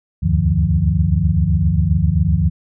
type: tone cluster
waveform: sine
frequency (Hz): 72.8 / 80.4 / 96.9 / 150.1 / 173.1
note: D2 / E2 / G2 / D3 / F3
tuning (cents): -15 / -43 / -20 / +38 / -15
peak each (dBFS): -19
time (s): 0.22-2.5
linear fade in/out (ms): 20
effects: none